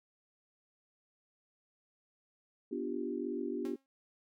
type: chord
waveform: sine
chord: G dominant seventh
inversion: first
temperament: equal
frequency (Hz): 246.9 / 293.7 / 349.2 / 392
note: B3 / D4 / F4 / G4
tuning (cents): 0 / 0 / 0 / 0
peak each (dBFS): -40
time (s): 2.71-3.76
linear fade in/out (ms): 10
type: tone with exponential decay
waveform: sawtooth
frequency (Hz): 270.2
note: C#4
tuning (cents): -44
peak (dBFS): -40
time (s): 3.65-3.86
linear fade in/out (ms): 1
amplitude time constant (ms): 44
effects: none